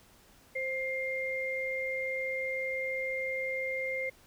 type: tone pair together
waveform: sine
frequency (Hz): 523.3 / 2111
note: C5 / C7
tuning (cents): 0 / +15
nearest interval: 2 octaves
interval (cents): 2415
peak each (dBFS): -35 / -33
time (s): 0.55-4.1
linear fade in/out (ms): 10
effects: pink hiss -60 dBFS RMS until 4.26 s